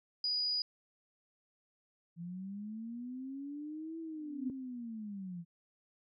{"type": "tone", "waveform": "sine", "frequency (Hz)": 4917, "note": "D#8", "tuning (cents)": -21, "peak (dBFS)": -31, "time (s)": [0.24, 0.62], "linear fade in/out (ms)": 2}
{"type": "linear two-way sweep", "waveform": "sine", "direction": "up then down", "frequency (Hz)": [166.2, 329.6, 166.2], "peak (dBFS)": -40, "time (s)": [2.16, 5.45], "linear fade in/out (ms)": 50, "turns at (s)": 3.99}
{"type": "tone with exponential growth", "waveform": "sine", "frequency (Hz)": 254.2, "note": "C4", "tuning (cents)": -50, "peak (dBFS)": -31, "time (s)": [4.12, 4.5], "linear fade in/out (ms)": 2, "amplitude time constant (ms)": 81}
{"effects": []}